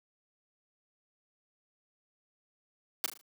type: noise with echo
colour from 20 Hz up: white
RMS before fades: -30 dBFS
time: 3.04-3.06 s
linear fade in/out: 0 ms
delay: 38 ms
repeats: 4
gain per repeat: -8 dB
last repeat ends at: 3.212 s
effects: high-pass 200 Hz 12 dB/octave